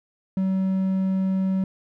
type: tone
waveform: triangle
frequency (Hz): 190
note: F#3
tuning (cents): +46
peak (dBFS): -18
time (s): 0.37-1.64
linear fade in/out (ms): 2
effects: none